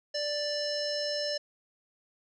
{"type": "tone with low-pass filter", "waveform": "square", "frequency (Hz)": 587.3, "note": "D5", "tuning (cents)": 0, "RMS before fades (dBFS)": -32, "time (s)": [0.14, 1.38], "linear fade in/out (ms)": 10, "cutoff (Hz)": 5300, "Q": 7.9, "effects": []}